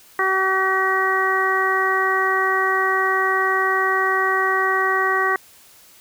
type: harmonic tone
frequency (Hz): 380.6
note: F#4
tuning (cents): +49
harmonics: 1 / 2 / 3 / 4 / 5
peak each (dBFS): -24 / -26 / -21 / -25 / -21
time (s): 0.19-5.36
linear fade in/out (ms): 2
effects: white hiss -49 dBFS RMS until 6 s